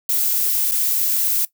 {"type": "noise with dropouts", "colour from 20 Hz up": "violet", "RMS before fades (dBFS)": -19, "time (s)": [0.09, 1.45], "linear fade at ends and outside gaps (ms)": 2, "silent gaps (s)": [0.713, 0.719], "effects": ["noise-tail reverb RT60 0.1 s tail -18 dB re dry"]}